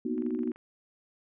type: chord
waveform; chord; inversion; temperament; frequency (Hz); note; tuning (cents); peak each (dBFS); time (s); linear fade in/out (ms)
sine; B major seventh; third; equal; 233.1 / 246.9 / 311.1 / 370; A#3 / B3 / D#4 / F#4; 0 / 0 / 0 / 0; -36 / -32 / -34 / -35; 0.05-0.52; 5
type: click train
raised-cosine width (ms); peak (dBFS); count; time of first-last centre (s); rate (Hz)
0.5; -38; 10; 0.18-0.56; 23.7
effects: none